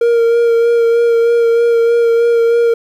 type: tone with vibrato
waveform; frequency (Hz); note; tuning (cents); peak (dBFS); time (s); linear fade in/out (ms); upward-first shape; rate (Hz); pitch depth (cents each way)
triangle; 466.2; A#4; 0; -6; 0.01-2.74; 5; sine; 3.2; 17
effects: 8-bit